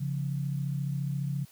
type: tone pair together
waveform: sine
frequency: 138.59 / 173.06 Hz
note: C#3 / F3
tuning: 0 / -15 cents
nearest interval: major third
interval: 385 cents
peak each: -29 / -35 dBFS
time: 0-1.45 s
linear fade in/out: 10 ms
effects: white hiss -58 dBFS RMS until 1.51 s + high-pass 80 Hz 12 dB/octave